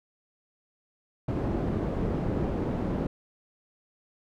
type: low-pass noise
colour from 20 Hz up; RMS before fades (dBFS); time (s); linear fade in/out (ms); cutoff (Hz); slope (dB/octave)
white; -29; 1.28-3.07; 5; 330; 12
effects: none